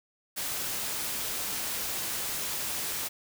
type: noise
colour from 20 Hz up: white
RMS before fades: -33 dBFS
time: 0.36-3.09 s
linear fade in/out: 20 ms
effects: none